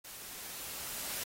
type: noise with level ramp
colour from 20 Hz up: white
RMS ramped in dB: -48 to -38 dBFS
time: 0.04-1.24 s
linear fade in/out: 10 ms
effects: AAC 48 kbps